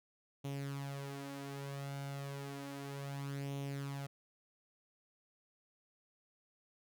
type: tone with flanger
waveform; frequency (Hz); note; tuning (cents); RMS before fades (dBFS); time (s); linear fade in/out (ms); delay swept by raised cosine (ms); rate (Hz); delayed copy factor
sawtooth; 139.5; C#3; +11; -43; 0.44-4.07; 10; 0.31 to 5.81; 0.32; +0.6
effects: none